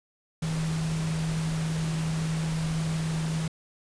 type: tone in noise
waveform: sine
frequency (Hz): 160.1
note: D#3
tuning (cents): +50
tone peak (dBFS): -26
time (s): 0.42-3.48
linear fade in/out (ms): 5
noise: pink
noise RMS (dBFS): -37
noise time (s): 0.42-3.48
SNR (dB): +8
effects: resampled to 22050 Hz